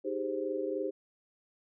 sine chord, Ab major seventh, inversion second, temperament equal, 311.1 / 392 / 415.3 / 523.3 Hz, Eb4 / G4 / Ab4 / C5, 0 / 0 / 0 / 0 cents, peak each -38 / -35 / -39 / -36 dBFS, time 0.04-0.91 s, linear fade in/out 20 ms, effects none

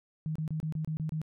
sine tone bursts, 156.6 Hz, D#3, 11 cents sharp, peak -30 dBFS, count 8, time 0.26-1.216 s, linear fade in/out 0 ms, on 95 ms, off 28 ms, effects none

